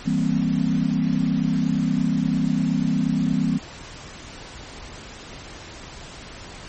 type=chord; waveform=sine; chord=C dominant seventh; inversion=first; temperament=equal with one note detuned; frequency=163.86 / 196 / 233.1 / 261.6 Hz; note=E3 / G3 / Bb3 / C4; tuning=-10 / 0 / 0 / 0 cents; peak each=-24 dBFS; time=0.05-3.59 s; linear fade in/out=20 ms; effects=pink hiss -39 dBFS RMS until 6.68 s + MP3 32 kbps